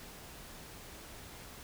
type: silence
effects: pink hiss -50 dBFS RMS until 1.63 s